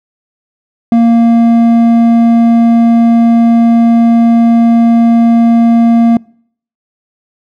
sine tone with hard clipping, 232 Hz, A#3, 8 cents flat, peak -5 dBFS, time 0.92-6.17 s, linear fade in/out 2 ms, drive 6 dB, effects noise-tail reverb RT60 0.6 s tail -26 dB re dry

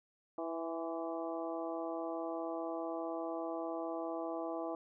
harmonic tone with a mistuned harmonic, 164.81 Hz, E3, in tune, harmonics 2 / 3 / 4 / 5 / 6 / 7, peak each -41 / -44 / -41 / -46 / -50 / -49 dBFS, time 0.38-4.75 s, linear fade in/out 2 ms, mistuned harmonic 6, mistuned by +54 cents, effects none

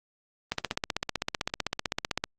click train, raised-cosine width 0.2 ms, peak -10 dBFS, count 28, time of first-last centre 0.52-2.24 s, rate 15.7 Hz, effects Opus 32 kbps

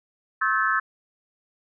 sine tone cluster, 1082 / 1297 / 1538 / 1735 Hz, C#6 / E6 / G6 / A6, -42 / -28 / -33 / -25 cents, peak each -27 / -24 / -26 / -25 dBFS, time 0.41-0.8 s, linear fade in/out 10 ms, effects none

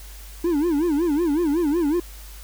triangle tone with vibrato, 316.4 Hz, D#4, 29 cents sharp, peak -16 dBFS, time 0.44-2 s, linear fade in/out 5 ms, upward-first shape sine, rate 5.4 Hz, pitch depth 200 cents each way, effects added 50 Hz sine -38 dBFS peak until 2.43 s + white hiss -45 dBFS RMS until 2.43 s

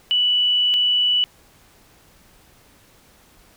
sine tone pair in turn, 2960 / 2960 Hz, F#7 / F#7, 0 / 0 cents, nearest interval unison, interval 0 cents, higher neither, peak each -15 dBFS, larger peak neither, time 0.11-0.74 / 0.74-1.24 s, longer first, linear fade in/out 0 ms, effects pink hiss -53 dBFS RMS until 3.56 s

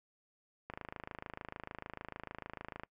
click train, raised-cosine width 0.5 ms, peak -27 dBFS, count 58, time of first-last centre 0.7-2.835 s, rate 26.7 Hz, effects noise-tail reverb RT60 0.1 s tail -23 dB re dry

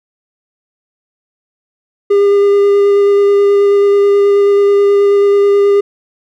triangle tone with vibrato, 403.1 Hz, G4, 48 cents sharp, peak -4 dBFS, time 2.1-5.81 s, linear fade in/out 10 ms, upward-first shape square, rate 9.3 Hz, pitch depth 8 cents each way, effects none

